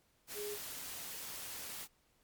sine tone in noise, 414.5 Hz, G#4, 3 cents flat, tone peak -40 dBFS, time 0.34-0.58 s, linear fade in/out 50 ms, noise white, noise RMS -45 dBFS, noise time 0.27-1.88 s, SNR +2 dB, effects pink hiss -73 dBFS RMS until 2.23 s + MP3 96 kbps

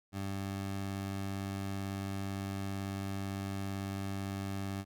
20% pulse tone, 97.9 Hz, G2, 2 cents flat, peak -31 dBFS, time 0.12-4.85 s, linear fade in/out 50 ms, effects none

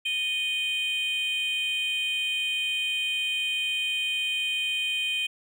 triangle tone pair together, 2479 / 3123 Hz, D#7 / G7, -7 / -7 cents, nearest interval major third, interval 400 cents, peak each -25 dBFS, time 0.05-5.27 s, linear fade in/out 10 ms, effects tanh soft clip ceiling -21 dBFS

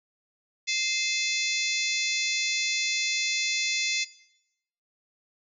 harmonic tone with a mistuned harmonic, 695 Hz, F5, 9 cents flat, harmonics 3 / 4 / 5 / 6 / 7 / 8 / 9 / 10, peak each -31 / -32 / -33 / -34 / -34 / -35 / -36 / -36 dBFS, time 0.67-4.05 s, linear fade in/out 20 ms, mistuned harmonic 4, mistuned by -120 cents, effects noise-tail reverb RT60 0.8 s tail -17 dB re dry

